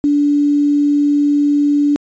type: tone with quantisation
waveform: sine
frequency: 290 Hz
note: D4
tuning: 22 cents flat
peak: -10 dBFS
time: 0.04-1.96 s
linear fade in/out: 0 ms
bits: 6
effects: resampled to 16000 Hz